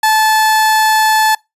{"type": "tone", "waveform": "30% pulse", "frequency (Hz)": 870, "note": "A5", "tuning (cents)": -20, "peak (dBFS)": -6, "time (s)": [0.03, 1.35], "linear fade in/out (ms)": 5, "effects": ["noise-tail reverb RT60 0.2 s tail -24 dB re dry", "resampled to 32000 Hz"]}